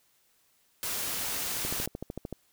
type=noise; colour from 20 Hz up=white; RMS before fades=-33 dBFS; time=0.83-1.86 s; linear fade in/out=0 ms
type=click train; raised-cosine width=2 ms; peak=-22 dBFS; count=10; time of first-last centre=1.65-2.327 s; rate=13.3 Hz
effects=white hiss -68 dBFS RMS until 2.52 s